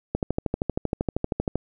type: click train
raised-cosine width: 2 ms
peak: -10 dBFS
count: 19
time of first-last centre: 0.15-1.556 s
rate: 12.8 Hz
effects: none